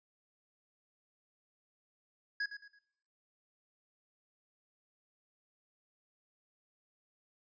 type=tone with echo; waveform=square; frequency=1661.2 Hz; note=G#6; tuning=in tune; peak=-33 dBFS; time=2.4-2.46 s; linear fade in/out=5 ms; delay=110 ms; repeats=3; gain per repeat=-10 dB; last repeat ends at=2.79 s; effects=noise-tail reverb RT60 0.7 s tail -19 dB re dry + resampled to 16000 Hz